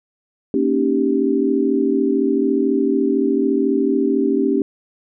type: chord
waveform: sine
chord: Eb dominant seventh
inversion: second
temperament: equal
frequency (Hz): 233.1 / 277.2 / 311.1 / 392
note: Bb3 / Db4 / Eb4 / G4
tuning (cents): 0 / 0 / 0 / 0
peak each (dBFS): -22 / -18 / -23 / -19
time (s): 0.54-4.62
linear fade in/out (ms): 2
effects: none